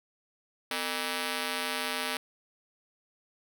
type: ring-modulated tone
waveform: 5% pulse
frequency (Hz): 353.5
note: F4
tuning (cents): +21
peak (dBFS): -16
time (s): 0.71-2.17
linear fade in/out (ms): 2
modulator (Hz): 99
effects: none